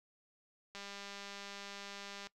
click train, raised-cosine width 0.2 ms, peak -30 dBFS, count 305, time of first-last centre 0.75-2.27 s, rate 200 Hz, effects noise-tail reverb RT60 0.1 s tail -21 dB re dry

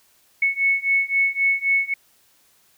sine beating tone pair, 2204 / 2207.8 Hz, C#7 / C#7, -11 / -8 cents, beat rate 3.8 Hz, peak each -21 / -20 dBFS, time 0.42-1.94 s, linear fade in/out 5 ms, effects white hiss -59 dBFS RMS until 2.77 s

